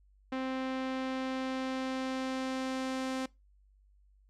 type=tone with low-pass filter sweep; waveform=sawtooth; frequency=261.6 Hz; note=C4; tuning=in tune; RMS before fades=-35 dBFS; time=0.32-3.26 s; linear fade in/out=5 ms; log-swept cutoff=3000 to 7700 Hz; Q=0.8; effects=noise-tail reverb RT60 0.2 s tail -21 dB re dry + added 49 Hz sine -61 dBFS peak until 4.29 s